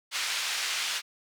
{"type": "band-pass noise", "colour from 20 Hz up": "pink", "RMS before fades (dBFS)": -31, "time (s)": [0.11, 1.02], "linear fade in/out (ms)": 50, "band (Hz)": [2000, 6100], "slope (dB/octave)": 12, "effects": []}